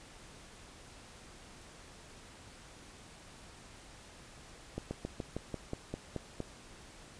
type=slowing click train; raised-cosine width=2 ms; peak=-23 dBFS; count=10; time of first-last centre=4.78-6.403 s; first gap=130 ms; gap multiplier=1.08; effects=pink hiss -54 dBFS RMS until 7.19 s + resampled to 22050 Hz